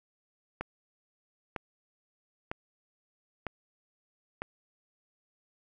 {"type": "click train", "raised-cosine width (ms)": 0.5, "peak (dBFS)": -19, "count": 5, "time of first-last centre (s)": [0.61, 4.42], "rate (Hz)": 1.05, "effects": ["10-bit"]}